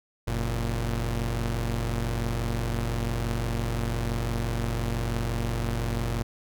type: tone pair together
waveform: sawtooth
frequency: 45.86 / 116.54 Hz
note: F#1 / A#2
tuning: -15 / 0 cents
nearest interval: octave + major third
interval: 1615 cents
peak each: -25 dBFS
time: 0.27-6.23 s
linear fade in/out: 10 ms
effects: none